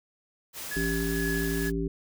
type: noise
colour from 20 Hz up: white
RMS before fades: -38 dBFS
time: 0.53-1.72 s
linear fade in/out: 50 ms
type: tone with tremolo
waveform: triangle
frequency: 1690 Hz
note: G#6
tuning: 30 cents sharp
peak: -29 dBFS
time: 0.71-1.7 s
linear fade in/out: 5 ms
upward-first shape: sine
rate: 2.1 Hz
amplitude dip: 55%
type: harmonic tone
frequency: 55.9 Hz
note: A1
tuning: 28 cents sharp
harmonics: 1 / 3 / 5 / 7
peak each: -32 / -32 / -32 / -32 dBFS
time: 0.76-1.88 s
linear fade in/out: 5 ms
effects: none